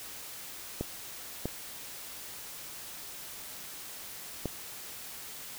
clicks, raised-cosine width 2 ms, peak -18 dBFS, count 3, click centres 0.81 / 1.456 / 4.457 s, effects white hiss -44 dBFS RMS until 5.58 s

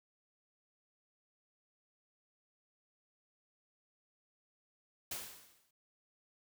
white noise with exponential decay, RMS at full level -39 dBFS, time 5.11-5.71 s, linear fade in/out 5 ms, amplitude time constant 130 ms, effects none

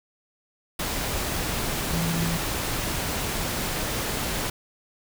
sine tone in noise, 166.9 Hz, E3, 22 cents sharp, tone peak -25 dBFS, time 1.93-2.37 s, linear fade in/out 5 ms, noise pink, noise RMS -28 dBFS, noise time 0.79-4.5 s, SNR 0 dB, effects none

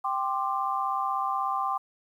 sine chord, G suspended fourth, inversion none, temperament equal with one note detuned, 784 / 1046.5 / 1182.8 Hz, G5 / C6 / D6, 0 / 0 / +12 cents, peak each -30 dBFS, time 0.04-1.78 s, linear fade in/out 10 ms, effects 10-bit

